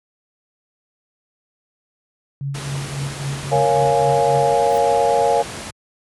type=tone with tremolo; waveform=sine; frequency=139.2 Hz; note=C#3; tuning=8 cents sharp; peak=-20 dBFS; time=2.41-4.54 s; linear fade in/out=0 ms; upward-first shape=triangle; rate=3.7 Hz; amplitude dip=80%
type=low-pass noise; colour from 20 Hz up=pink; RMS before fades=-31 dBFS; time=2.54-5.71 s; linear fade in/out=10 ms; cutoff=11000 Hz; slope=96 dB/octave
type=chord; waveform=sine; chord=Bb minor seventh; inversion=none; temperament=equal; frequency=466.2 / 554.4 / 698.5 / 830.6 Hz; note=Bb4 / Db5 / F5 / Ab5; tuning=0 / 0 / 0 / 0 cents; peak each=-19 dBFS; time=3.51-5.43 s; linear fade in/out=20 ms
type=noise with exponential growth; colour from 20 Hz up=white; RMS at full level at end=-38 dBFS; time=4.55-4.78 s; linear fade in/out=0 ms; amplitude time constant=49 ms
effects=high-pass 80 Hz 12 dB/octave